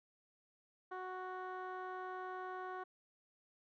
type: tone with low-pass filter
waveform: 15% pulse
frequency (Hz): 370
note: F#4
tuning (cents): 0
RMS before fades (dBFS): -45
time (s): 0.91-2.84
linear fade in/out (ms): 10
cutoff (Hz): 1400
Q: 1.3
effects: none